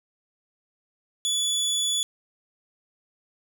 25% pulse tone, 3434 Hz, A7, 43 cents flat, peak -19 dBFS, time 1.25-2.03 s, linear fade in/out 0 ms, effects none

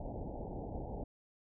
pink low-pass noise, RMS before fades -42 dBFS, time 0-1.04 s, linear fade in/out 5 ms, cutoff 870 Hz, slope 96 dB/octave, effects none

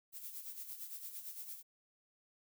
violet noise with tremolo, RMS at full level -45 dBFS, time 0.12-1.63 s, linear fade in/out 50 ms, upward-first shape sine, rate 8.8 Hz, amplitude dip 60%, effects none

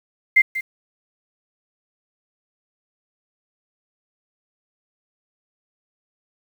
sine tone with echo, 2093 Hz, C7, in tune, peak -9 dBFS, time 0.36-0.42 s, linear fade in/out 10 ms, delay 190 ms, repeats 1, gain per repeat -13 dB, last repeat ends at 0.61 s, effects 7-bit

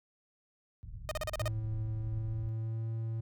pink low-pass noise, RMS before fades -43 dBFS, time 0.83-2.49 s, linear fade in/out 0 ms, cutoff 120 Hz, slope 24 dB/octave
sawtooth tone bursts, 617 Hz, D#5, 15 cents flat, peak -29 dBFS, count 7, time 1.09-1.479 s, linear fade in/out 0 ms, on 23 ms, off 38 ms
triangle tone with pitch glide, 109.2 to 112.66 Hz, A2 to A2, -13 to +41 cents, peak -31 dBFS, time 1.4-3.21 s, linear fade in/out 10 ms, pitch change +54 cents, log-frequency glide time 1.98-2.88 s
effects none

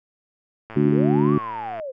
click train, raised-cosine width 0.5 ms, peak -22 dBFS, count 124, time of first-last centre 0.7-1.798 s, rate 112 Hz
harmonic tone, 73.1 Hz, D2, 7 cents flat, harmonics 2 / 3 / 4 / 5, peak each -21 / -21 / -21 / -21 dBFS, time 0.76-1.38 s, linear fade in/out 5 ms
sine linear two-way sweep, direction up then down, 239.3 to 1174.7 to 499 Hz, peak -28 dBFS, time 0.84-1.92 s, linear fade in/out 20 ms, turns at 1.34 s
effects none

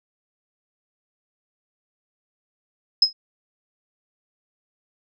sine tone with exponential decay, 5120 Hz, D#8, 49 cents sharp, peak -8 dBFS, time 3.02-3.13 s, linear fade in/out 5 ms, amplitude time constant 23 ms, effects none

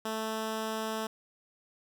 10% pulse tone, 220 Hz, A3, in tune, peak -24 dBFS, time 0.05-1.07 s, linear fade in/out 5 ms, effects none

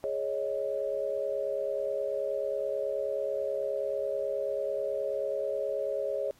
sine chord, Ab suspended fourth, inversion none, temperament just, 415.3 / 553.7 / 623 Hz, Ab4 / Db5 / Eb5, 0 / -2 / +2 cents, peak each -35 / -31 / -35 dBFS, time 0.04-6.31 s, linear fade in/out 0 ms, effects pink hiss -63 dBFS RMS until 6.39 s + AAC 48 kbps

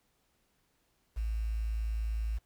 sine tone with quantisation, 55 Hz, A1, in tune, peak -30 dBFS, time 1.16-2.39 s, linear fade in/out 20 ms, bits 9, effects pink hiss -74 dBFS RMS until 2.45 s

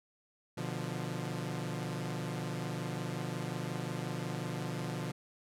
sawtooth chord, B diminished, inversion none, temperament equal with one note detuned, 123.47 / 148.88 / 174.61 Hz, B2 / D3 / F3, 0 / +24 / 0 cents, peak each -36 / -36 / -36 dBFS, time 0.57-5.12 s, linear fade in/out 10 ms, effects low-pass 12000 Hz 12 dB/octave

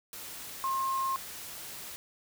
sine tone in noise, 1066 Hz, C6, 32 cents sharp, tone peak -28 dBFS, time 0.64-1.16 s, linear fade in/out 0 ms, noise white, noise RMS -43 dBFS, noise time 0.13-1.96 s, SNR +12 dB, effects none

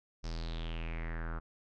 square tone with low-pass filter sweep, 41.1 Hz, E1, 4 cents flat, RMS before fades -38 dBFS, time 0.23-1.4 s, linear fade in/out 20 ms, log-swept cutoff 5500 to 1300 Hz, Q 5.4, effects none

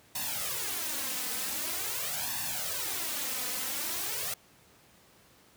white noise with flanger, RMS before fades -34 dBFS, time 0.15-4.34 s, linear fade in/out 5 ms, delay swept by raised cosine 1.1 to 4 ms, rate 0.45 Hz, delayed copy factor +0.85, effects pink hiss -60 dBFS RMS until 5.56 s + high-pass 80 Hz 12 dB/octave

